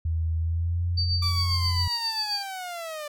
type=tone with pitch glide; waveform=sine; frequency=81.3 to 87.14 Hz; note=E2 to F2; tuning=-23 to -3 cents; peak=-23 dBFS; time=0.05-1.88 s; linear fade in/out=5 ms; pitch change=+120 cents; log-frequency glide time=0.38-0.86 s
type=tone with tremolo; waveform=sine; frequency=4609 Hz; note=D8; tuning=33 cents flat; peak=-24 dBFS; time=0.97-2.43 s; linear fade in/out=10 ms; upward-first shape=sine; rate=7.5 Hz; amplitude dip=60%
type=linear sweep; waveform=sawtooth; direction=down; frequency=1174.7 to 586 Hz; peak=-29 dBFS; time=1.22-3.08 s; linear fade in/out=5 ms
effects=none